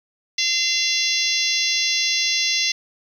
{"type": "harmonic tone", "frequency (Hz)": 686, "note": "F5", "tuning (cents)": -31, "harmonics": [3, 4, 5, 6, 7, 8, 9], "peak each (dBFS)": [-26, -26, -26, -26, -26, -26, -26], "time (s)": [0.38, 2.72], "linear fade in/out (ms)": 5, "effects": ["8-bit"]}